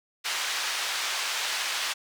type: band-pass noise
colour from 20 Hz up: white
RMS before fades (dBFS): -30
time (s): 0.24-1.94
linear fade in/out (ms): 20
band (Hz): 930 to 4600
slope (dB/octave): 12
effects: none